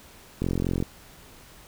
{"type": "click train", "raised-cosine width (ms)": 3, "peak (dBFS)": -13, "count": 19, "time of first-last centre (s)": [0.42, 0.825], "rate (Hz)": 44.4, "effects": ["pink hiss -50 dBFS RMS until 1.67 s"]}